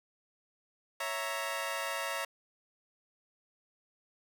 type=chord; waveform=15% pulse; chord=A# diminished; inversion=first; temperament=equal; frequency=554.4 / 659.3 / 932.3 Hz; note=C#5 / E5 / A#5; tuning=0 / 0 / 0 cents; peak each=-32 dBFS; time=1-2.25 s; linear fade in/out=5 ms; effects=none